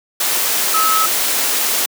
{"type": "tone in noise", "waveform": "sine", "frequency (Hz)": 1291, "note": "E6", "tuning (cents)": -37, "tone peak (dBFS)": -14, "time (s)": [0.74, 1.06], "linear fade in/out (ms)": 5, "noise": "white", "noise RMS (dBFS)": -17, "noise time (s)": [0.2, 1.86], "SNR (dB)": 0, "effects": ["high-pass 300 Hz 12 dB/octave"]}